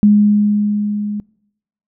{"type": "tone with level ramp", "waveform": "sine", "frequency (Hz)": 207.7, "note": "G#3", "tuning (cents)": 0, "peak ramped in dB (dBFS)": [-5, -19], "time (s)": [0.03, 1.2], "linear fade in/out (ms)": 0, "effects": ["noise-tail reverb RT60 0.8 s tail -25 dB re dry"]}